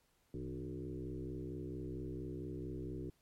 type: tone with frequency modulation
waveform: sine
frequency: 226 Hz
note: A3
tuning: 47 cents sharp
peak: -40 dBFS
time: 0.34-3.1 s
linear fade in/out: 2 ms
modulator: 64.4 Hz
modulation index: 2.7
effects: pink hiss -75 dBFS RMS until 3.21 s + MP3 64 kbps